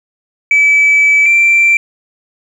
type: tone pair in turn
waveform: sine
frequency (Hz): 2300 / 2350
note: D7 / D7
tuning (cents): -37 / +1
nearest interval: unison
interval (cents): 38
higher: second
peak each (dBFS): -4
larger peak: neither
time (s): 0.51-1.26 / 1.26-1.77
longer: first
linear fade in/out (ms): 2
effects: tanh soft clip ceiling -3 dBFS + 7-bit